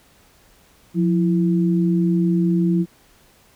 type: tone pair together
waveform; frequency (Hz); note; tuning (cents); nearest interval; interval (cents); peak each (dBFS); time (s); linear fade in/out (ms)
sine; 176.7 / 331.9; F3 / E4; +21 / +12; major seventh; 1091; -16 / -21; 0.94-2.86; 50
effects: pink hiss -54 dBFS RMS until 3.55 s